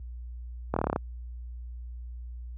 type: slowing click train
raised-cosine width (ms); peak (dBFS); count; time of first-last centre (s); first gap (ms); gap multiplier
1; -12; 9; 0.74-0.961; 24; 1.04
effects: added 60 Hz sine -34 dBFS peak until 2.57 s + high-pass 60 Hz 12 dB/octave